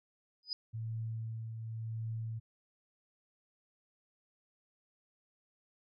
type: tone with exponential growth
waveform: sine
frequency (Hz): 4978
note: D#8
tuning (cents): 0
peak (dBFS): -30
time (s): 0.43-0.53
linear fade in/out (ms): 1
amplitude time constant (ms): 20
type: tone with tremolo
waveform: sine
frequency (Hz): 112.4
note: A2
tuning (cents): +37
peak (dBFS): -35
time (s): 0.73-2.4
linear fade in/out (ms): 20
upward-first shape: triangle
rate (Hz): 0.91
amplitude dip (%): 45
effects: none